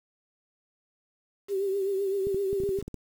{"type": "tone with vibrato", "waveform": "sine", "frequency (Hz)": 391.6, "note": "G4", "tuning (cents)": -2, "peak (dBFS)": -25, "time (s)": [1.48, 2.82], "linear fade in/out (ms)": 50, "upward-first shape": "triangle", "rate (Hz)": 7.8, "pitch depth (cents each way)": 65}
{"type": "clicks", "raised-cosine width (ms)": 3, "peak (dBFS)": -24, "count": 10, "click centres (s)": [2.27, 2.345, 2.53, 2.602, 2.636, 2.691, 2.788, 2.826, 2.88, 2.943]}
{"effects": ["8-bit"]}